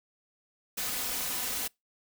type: noise with comb filter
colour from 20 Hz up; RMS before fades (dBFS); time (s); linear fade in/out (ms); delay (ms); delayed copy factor
white; -33; 0.77-1.68; 10; 4; +0.5
effects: noise-tail reverb RT60 0.2 s tail -26 dB re dry